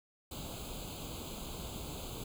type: noise with comb filter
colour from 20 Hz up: pink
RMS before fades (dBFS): -43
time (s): 0.31-2.24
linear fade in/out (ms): 5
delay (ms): 0.27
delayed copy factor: +0.95
effects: none